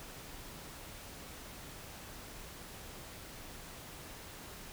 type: silence
effects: pink hiss -49 dBFS RMS until 4.72 s